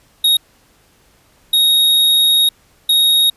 square tone bursts at uneven times, 3755 Hz, A#7, 12 cents sharp, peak -10 dBFS, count 3, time 0.24-0.37 / 1.53-2.49 / 2.89-3.3 s, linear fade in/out 5 ms, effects pink hiss -53 dBFS RMS until 3.36 s + resampled to 32000 Hz

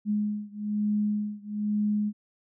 sine beating tone pair, 208.7 / 209.8 Hz, G#3 / G#3, +9 / +18 cents, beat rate 1.1 Hz, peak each -28 / -29 dBFS, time 0.05-2.13 s, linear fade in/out 50 ms, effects none

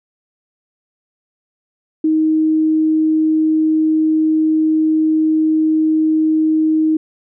sine tone, 314 Hz, D#4, 16 cents sharp, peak -11 dBFS, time 2.04-6.97 s, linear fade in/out 5 ms, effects none

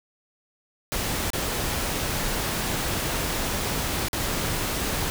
pink noise with dropouts, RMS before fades -27 dBFS, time 0.92-5.1 s, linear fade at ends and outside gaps 0 ms, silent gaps 1.303-1.333 / 4.084-4.131 s, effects none

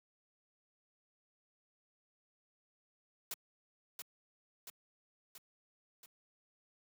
white noise with echo, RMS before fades -41 dBFS, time 3.31-3.34 s, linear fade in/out 2 ms, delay 680 ms, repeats 4, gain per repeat -4 dB, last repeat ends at 6.06 s, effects high-pass 200 Hz 12 dB/octave

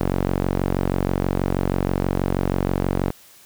sawtooth tone with band-pass filter, 46.24 Hz, F#1, in tune, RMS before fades -22 dBFS, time 0-3.11 s, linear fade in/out 10 ms, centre 370 Hz, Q 0.51, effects white hiss -49 dBFS RMS until 3.45 s

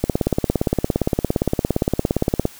click train, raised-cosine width 2 ms, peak -3 dBFS, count 43, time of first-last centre 0.04-2.454 s, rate 17.4 Hz, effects white hiss -43 dBFS RMS until 2.59 s

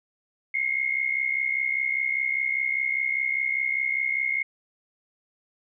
sine tone pair together, 2116 / 2181 Hz, C7 / C#7, +19 / -29 cents, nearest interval minor second, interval 52 cents, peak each -26 dBFS, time 0.54-4.43 s, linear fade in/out 5 ms, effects none

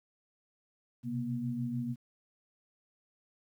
sine tone cluster, 124.8 / 131.5 / 238.8 Hz, B2 / C3 / A#3, +19 / +9 / +42 cents, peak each -40 / -38 / -34 dBFS, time 1.03-1.96 s, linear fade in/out 50 ms, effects 11-bit

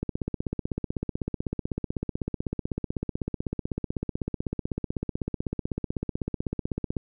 click train, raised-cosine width 3 ms, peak -15 dBFS, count 112, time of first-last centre 0.03-6.968 s, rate 16 Hz, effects none

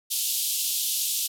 white band-pass noise, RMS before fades -27 dBFS, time 0.1-1.28 s, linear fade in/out 20 ms, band 2900 to 15000 Hz, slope 48 dB/octave, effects none

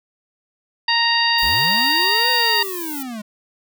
harmonic tone, 932 Hz, A#5, 1 cent flat, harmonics 1 / 2 / 3 / 4 / 5, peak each -21 / -20 / -22 / -24 / -20 dBFS, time 0.88-2.63 s, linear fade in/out 5 ms
violet noise, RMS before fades -30 dBFS, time 1.38-3.03 s, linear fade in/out 5 ms
square linear two-way sweep, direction up then down, 34.73 to 508 to 203.9 Hz, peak -28 dBFS, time 1.42-3.22 s, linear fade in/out 10 ms, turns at 2.3 s
clicks, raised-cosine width 0.3 ms, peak -26 dBFS, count 3, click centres 1.555 / 2.308 / 2.477 s
effects none

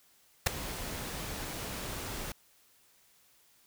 pink noise with ADSR envelope, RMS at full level -21 dBFS, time 0.46-2.32 s, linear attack 9 ms, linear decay 7 ms, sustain -18 dB, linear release 3 ms, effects white hiss -65 dBFS RMS until 3.66 s

